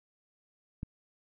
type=click; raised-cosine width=5 ms; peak=-24 dBFS; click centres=0.831 s; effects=none